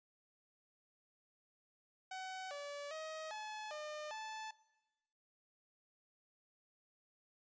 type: tone with pitch steps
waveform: sawtooth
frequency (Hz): 753 / 575 / 631 / 857 / 605 / 873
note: F#5 / D5 / D#5 / A5 / D#5 / A5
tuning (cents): +30 / -37 / +24 / -46 / -49 / -14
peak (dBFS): -40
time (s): 2.11-4.51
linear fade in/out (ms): 5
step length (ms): 400
effects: noise-tail reverb RT60 1.0 s tail -18 dB re dry + resampled to 16000 Hz